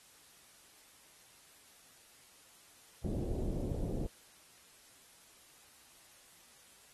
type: low-pass noise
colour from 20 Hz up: pink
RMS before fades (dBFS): -36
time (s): 3.04-4.07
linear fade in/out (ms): 5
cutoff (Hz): 510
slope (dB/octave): 24
effects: white hiss -61 dBFS RMS until 6.93 s + AAC 32 kbps